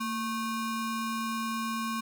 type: ring-modulated tone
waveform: square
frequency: 659.3 Hz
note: E5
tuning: in tune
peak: -28 dBFS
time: 0-2.01 s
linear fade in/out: 10 ms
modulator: 432 Hz
effects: none